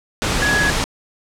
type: tone in noise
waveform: sine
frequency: 1677 Hz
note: G#6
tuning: 16 cents sharp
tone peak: -16 dBFS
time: 0.42-0.7 s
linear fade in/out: 0 ms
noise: pink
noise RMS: -19 dBFS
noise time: 0.22-0.84 s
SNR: 0 dB
effects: low-pass 8000 Hz 12 dB/octave